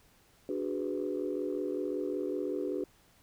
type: chord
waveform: sine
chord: G# half-diminished seventh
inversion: second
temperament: equal with one note detuned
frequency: 293.7 / 370 / 415.3 / 497.3 Hz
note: D4 / F#4 / G#4 / B4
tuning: 0 / 0 / 0 / +12 cents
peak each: -36 / -35 / -37 / -38 dBFS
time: 0.49-2.84 s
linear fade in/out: 2 ms
effects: tanh soft clip ceiling -22 dBFS + pink hiss -64 dBFS RMS until 3.22 s